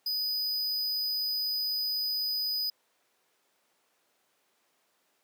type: tone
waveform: square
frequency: 4978 Hz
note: D#8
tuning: in tune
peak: -29 dBFS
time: 0.06-2.7 s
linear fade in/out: 5 ms
effects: pink hiss -71 dBFS RMS until 5.23 s + high-pass 400 Hz 12 dB/octave